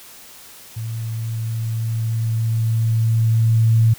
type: tone with level ramp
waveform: sine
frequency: 112.9 Hz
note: A2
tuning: 45 cents sharp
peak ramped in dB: -24 to -10 dBFS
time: 0.76-3.94 s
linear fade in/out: 10 ms
effects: white hiss -42 dBFS RMS until 3.98 s

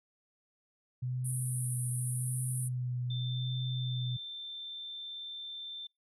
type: tone with vibrato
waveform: sine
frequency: 125.3 Hz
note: B2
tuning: 25 cents sharp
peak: -32 dBFS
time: 1.02-4.17 s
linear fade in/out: 10 ms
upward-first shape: sine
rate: 0.86 Hz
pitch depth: 23 cents each way
type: band-pass noise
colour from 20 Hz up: pink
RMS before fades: -41 dBFS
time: 1.24-2.69 s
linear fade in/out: 20 ms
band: 9200 to 11000 Hz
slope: 96 dB/octave
type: tone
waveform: sine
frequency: 3561 Hz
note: A7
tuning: 20 cents sharp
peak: -40 dBFS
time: 3.1-5.87 s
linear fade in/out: 5 ms
effects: noise-tail reverb RT60 0.2 s tail -26 dB re dry

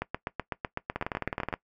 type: two click trains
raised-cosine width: 0.5 ms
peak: -15 / -15 dBFS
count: 13 / 12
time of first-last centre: 0.02-1.528 / 0.96-1.539 s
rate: 7.96 / 19 Hz
effects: noise-tail reverb RT60 0.1 s tail -19 dB re dry

